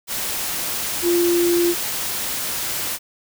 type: tone in noise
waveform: sine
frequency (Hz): 346.2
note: F4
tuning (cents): -15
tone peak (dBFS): -15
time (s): 1.02-1.75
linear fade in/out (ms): 50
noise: white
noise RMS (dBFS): -25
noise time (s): 0.07-2.99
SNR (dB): +7
effects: none